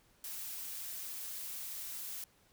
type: noise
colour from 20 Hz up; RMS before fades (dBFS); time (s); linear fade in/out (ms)
blue; -43; 0.24-2.24; 2
effects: pink hiss -68 dBFS RMS until 2.52 s